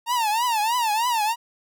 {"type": "tone with vibrato", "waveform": "45% pulse", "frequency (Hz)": 911, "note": "A#5", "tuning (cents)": -40, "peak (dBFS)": -20, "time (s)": [0.06, 1.36], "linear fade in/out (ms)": 50, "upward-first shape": "triangle", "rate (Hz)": 3.2, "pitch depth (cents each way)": 180, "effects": []}